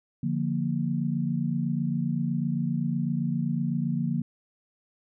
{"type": "chord", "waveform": "sine", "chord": "Bb major", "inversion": "first", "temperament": "equal", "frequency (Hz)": [146.83, 174.61, 233.1], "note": ["D3", "F3", "Bb3"], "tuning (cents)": [0, 0, 0], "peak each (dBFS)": -29, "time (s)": [0.23, 4.22], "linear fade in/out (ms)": 5, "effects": []}